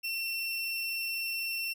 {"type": "tone", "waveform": "30% pulse", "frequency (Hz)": 2708, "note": "E7", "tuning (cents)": 46, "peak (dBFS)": -29, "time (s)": [0.03, 1.74], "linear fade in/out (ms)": 20, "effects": []}